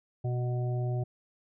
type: harmonic tone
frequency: 123.47 Hz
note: B2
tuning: in tune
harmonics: 1 / 3 / 5 / 6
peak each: -28 / -39 / -42 / -44 dBFS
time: 0.24-1.04 s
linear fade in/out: 10 ms
effects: none